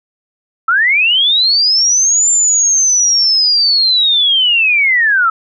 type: linear two-way sweep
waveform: sine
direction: up then down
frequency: 1289 to 7270 to 1289 Hz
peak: -8 dBFS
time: 0.68-5.3 s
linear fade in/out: 5 ms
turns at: 2.3 s
effects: none